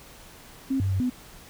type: tone with pitch steps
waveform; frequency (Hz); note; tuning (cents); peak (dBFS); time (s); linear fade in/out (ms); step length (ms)
sine; 267.5 / 97.1 / 95.4 / 250.1; C4 / G2 / G2 / B3; +38 / -16 / -47 / +22; -22; 0.7-1.1; 10; 100
effects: pink hiss -48 dBFS RMS until 1.49 s